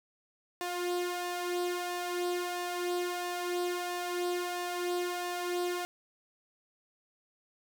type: tone with flanger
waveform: sawtooth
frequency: 354.5 Hz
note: F4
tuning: 26 cents sharp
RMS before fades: -34 dBFS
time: 0.61-5.85 s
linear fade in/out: 0 ms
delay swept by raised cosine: 1.1 to 2.6 ms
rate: 1.5 Hz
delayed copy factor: +0.55
effects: none